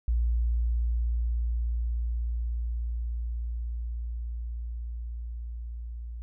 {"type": "tone with level ramp", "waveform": "sine", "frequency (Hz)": 58.27, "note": "A#1", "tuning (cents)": 0, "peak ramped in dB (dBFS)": [-22, -35], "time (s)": [0.08, 6.22], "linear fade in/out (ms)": 0, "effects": []}